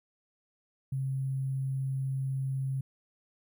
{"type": "tone with sample-and-hold", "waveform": "sine", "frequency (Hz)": 133.9, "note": "C3", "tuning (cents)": 40, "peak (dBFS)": -29, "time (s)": [0.92, 2.81], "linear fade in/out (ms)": 5, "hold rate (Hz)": 11025, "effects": []}